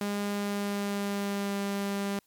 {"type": "tone with pitch glide", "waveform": "sawtooth", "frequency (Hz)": [203.5, 199.77], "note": ["G#3", "G3"], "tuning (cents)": [-35, 33], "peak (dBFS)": -25, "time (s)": [0.01, 2.19], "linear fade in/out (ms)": 2, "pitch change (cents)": -32, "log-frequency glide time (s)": [0.3, 1.64], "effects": ["white hiss -69 dBFS RMS until 2.26 s", "MP3 96 kbps"]}